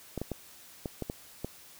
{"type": "clicks", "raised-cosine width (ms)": 2, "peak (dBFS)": -20, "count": 7, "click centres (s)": [0.177, 0.216, 0.317, 0.858, 1.023, 1.099, 1.446], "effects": ["white hiss -53 dBFS RMS until 1.79 s"]}